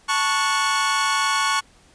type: chord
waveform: sawtooth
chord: F# minor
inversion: first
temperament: equal with one note detuned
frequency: 880 / 1108.7 / 1463.8 Hz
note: A5 / C#6 / F#6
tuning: 0 / 0 / -19 cents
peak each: -22 / -17 / -21 dBFS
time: 0.08-1.61 s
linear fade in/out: 20 ms
effects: pink hiss -54 dBFS RMS until 1.94 s + resampled to 22050 Hz